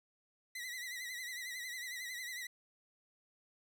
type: tone with vibrato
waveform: sawtooth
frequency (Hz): 1975.5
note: B6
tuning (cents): 0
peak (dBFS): -38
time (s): 0.55-2.47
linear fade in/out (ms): 5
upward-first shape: triangle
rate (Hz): 11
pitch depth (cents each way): 91
effects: none